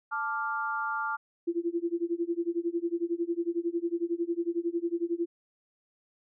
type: chord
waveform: sine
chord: D minor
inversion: second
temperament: equal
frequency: 880 / 1174.7 / 1396.9 Hz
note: A5 / D6 / F6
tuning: 0 / 0 / 0 cents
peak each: -34 / -34 / -32 dBFS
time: 0.11-1.17 s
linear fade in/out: 20 ms
type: tone with tremolo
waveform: sine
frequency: 340.9 Hz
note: F4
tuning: 42 cents flat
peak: -24 dBFS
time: 1.47-5.26 s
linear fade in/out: 10 ms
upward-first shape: sine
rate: 11 Hz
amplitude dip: 95%
effects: none